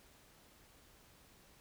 silence, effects pink hiss -64 dBFS RMS until 1.6 s

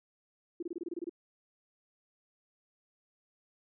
sine tone bursts, 343.1 Hz, F4, 31 cents flat, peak -34 dBFS, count 10, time 0.6-1.095 s, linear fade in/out 5 ms, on 27 ms, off 25 ms, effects none

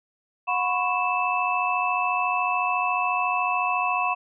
sine tone cluster, 727 / 1001 / 1095 / 2634 Hz, F#5 / B5 / C#6 / E7, -31 / +23 / -22 / -2 cents, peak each -27 dBFS, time 0.47-4.15 s, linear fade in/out 20 ms, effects none

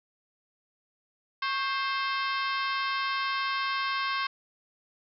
harmonic tone with a mistuned harmonic, 526 Hz, C5, 9 cents sharp, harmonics 2 / 3 / 4 / 5 / 6 / 7 / 8 / 9 / 10, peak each -30 / -34 / -36 / -38 / -40 / -41 / -42 / -43 / -44 dBFS, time 1.42-4.27 s, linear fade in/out 5 ms, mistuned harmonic 2, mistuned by +70 cents, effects none

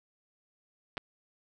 clicks, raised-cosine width 0.3 ms, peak -21 / -18 dBFS, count 2, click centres 0.971 / 0.978 s, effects none

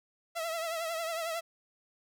sawtooth tone with vibrato, 659.3 Hz, E5, in tune, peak -29 dBFS, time 0.35-1.41 s, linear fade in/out 20 ms, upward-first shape triangle, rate 11 Hz, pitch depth 72 cents each way, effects none

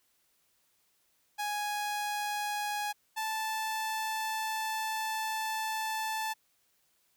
sawtooth tone pair in turn, 830.6 / 877.6 Hz, G#5 / A5, 0 / -5 cents, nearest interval minor second, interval 95 cents, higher second, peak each -28 dBFS, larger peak neither, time 1.38-2.93 / 3.16-6.34 s, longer second, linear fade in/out 20 ms, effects white hiss -72 dBFS RMS until 7.16 s

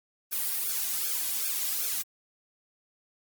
blue noise with flanger, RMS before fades -30 dBFS, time 0.31-2.03 s, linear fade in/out 20 ms, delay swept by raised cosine 1 to 2.3 ms, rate 2.6 Hz, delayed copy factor -0.95, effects Opus 32 kbps

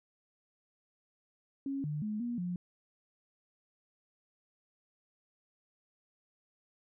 sine tone with pitch steps, 274.6 / 149.4 / 212.4 / 239.4 / 177.7 Hz, C#4 / D3 / G#3 / A#3 / F3, -16 / +30 / +39 / +46 / +30 cents, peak -33 dBFS, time 1.66-2.56 s, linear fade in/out 2 ms, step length 180 ms, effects none

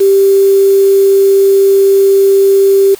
sine tone with quantisation, 392 Hz, G4, in tune, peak -4 dBFS, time 0-2.95 s, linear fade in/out 10 ms, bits 4, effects white hiss -35 dBFS RMS until 2.99 s

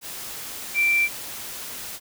sine tone in noise, 2349 Hz, D7, in tune, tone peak -17 dBFS, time 0.74-1.09 s, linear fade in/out 50 ms, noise white, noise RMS -35 dBFS, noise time 0.01-2 s, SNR +15 dB, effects none

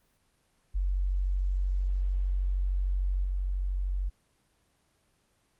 sine tone with level steps, 46.57 Hz, F#1, 12 cents sharp, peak -25 / -27 dBFS, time 0.74-4.1 s, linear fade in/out 20 ms, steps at 3.24 s, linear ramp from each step 5 ms, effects pink hiss -70 dBFS RMS until 5.59 s + Opus 24 kbps

